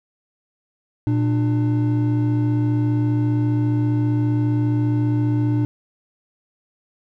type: tone pair together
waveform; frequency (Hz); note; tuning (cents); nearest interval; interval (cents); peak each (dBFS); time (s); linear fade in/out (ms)
triangle; 117.8 / 298.5; A#2 / D4; +19 / +28; octave + major third; 1609; -16 / -19; 1.07-5.65; 0
effects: none